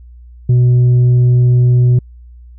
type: tone with tanh clipping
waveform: sine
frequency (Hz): 123.47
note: B2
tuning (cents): 0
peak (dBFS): -7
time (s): 0.49-1.99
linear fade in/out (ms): 5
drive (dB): 3
effects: added 60 Hz sine -34 dBFS peak until 2.58 s